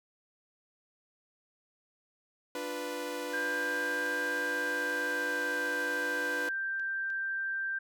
sawtooth chord, B diminished, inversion first, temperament equal, 293.7 / 349.2 / 493.9 Hz, D4 / F4 / B4, 0 / 0 / 0 cents, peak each -37 / -39 / -33 dBFS, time 2.55-6.49 s, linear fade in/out 2 ms
sine tone with pitch glide, 1589 to 1573.5 Hz, G6 to G6, +23 to +6 cents, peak -31 dBFS, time 3.33-7.79 s, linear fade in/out 10 ms, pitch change -17 cents, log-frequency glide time 4.42-5.42 s
clicks, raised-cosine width 0.2 ms, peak -38 dBFS, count 4, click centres 4.719 / 5.433 / 6.797 / 7.102 s
effects none

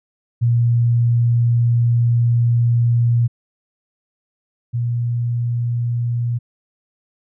sine tone pair in turn, 118.5 / 119.32 Hz, A#2 / A#2, +29 / +41 cents, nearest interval unison, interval 12 cents, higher second, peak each -12 / -17 dBFS, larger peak first, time 0.41-3.28 / 4.73-6.39 s, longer first, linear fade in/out 20 ms, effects none

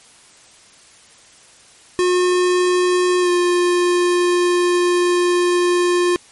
square tone with pitch glide, 360.5 to 353.9 Hz, F#4 to F4, -45 to +23 cents, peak -14 dBFS, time 1.99-6.16 s, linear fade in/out 0 ms, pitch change -32 cents, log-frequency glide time 3.2-3.3 s, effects white hiss -47 dBFS RMS until 6.31 s + MP3 48 kbps

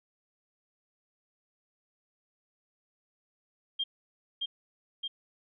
sine tone with echo, 3203 Hz, G7, 37 cents sharp, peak -28 dBFS, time 3.79-3.84 s, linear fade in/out 10 ms, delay 620 ms, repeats 2, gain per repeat -2 dB, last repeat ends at 5.08 s, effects none

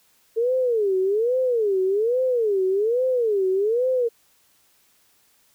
sine tone with vibrato, 440 Hz, A4, in tune, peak -18 dBFS, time 0.36-4.09 s, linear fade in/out 20 ms, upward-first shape sine, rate 1.2 Hz, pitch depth 280 cents each way, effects white hiss -61 dBFS RMS until 5.54 s

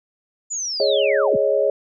sine linear sweep, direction down, 7100 to 40.73 Hz, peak -23 dBFS, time 0.5-1.37 s, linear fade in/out 20 ms
sine chord, Ab suspended fourth, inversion none, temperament just, 415.3 / 553.7 / 623 Hz, Ab4 / Db5 / Eb5, 0 / -2 / +2 cents, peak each -21 / -18 / -21 dBFS, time 0.8-1.7 s, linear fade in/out 2 ms
effects none

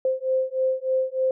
sine beating tone pair, 520 / 523.3 Hz, C5 / C5, -11 / 0 cents, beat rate 3.3 Hz, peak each -24 dBFS, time 0.05-1.31 s, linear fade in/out 2 ms, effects none

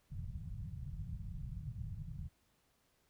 white low-pass noise, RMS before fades -44 dBFS, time 0.1-2.29 s, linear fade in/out 20 ms, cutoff 160 Hz, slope 48 dB/octave, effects pink hiss -75 dBFS RMS until 3.09 s

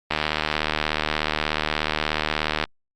click train, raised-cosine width 0.3 ms, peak -5 dBFS, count 195, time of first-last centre 0.11-2.639 s, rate 76.7 Hz, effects Opus 24 kbps

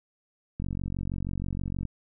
click train, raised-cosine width 5 ms, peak -20 dBFS, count 59, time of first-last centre 0.6-1.853 s, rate 46.3 Hz, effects none

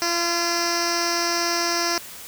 10% pulse tone with low-pass filter, 342.3 Hz, F4, 35 cents flat, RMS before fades -23 dBFS, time 0.02-1.98 s, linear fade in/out 0 ms, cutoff 5700 Hz, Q 5, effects white hiss -39 dBFS RMS until 2.27 s

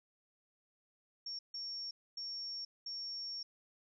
sine tone bursts at uneven times, 5500 Hz, F8, 27 cents flat, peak -40 dBFS, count 4, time 1.26-1.39 / 1.54-1.91 / 2.17-2.65 / 2.86-3.43 s, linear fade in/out 5 ms, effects none

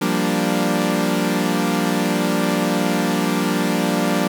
sawtooth chord, G minor seventh, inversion third, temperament equal, 174.61 / 196 / 233.1 / 293.7 Hz, F3 / G3 / Bb3 / D4, 0 / 0 / 0 / 0 cents, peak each -19 dBFS, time 0.01-4.28 s, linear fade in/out 10 ms, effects none

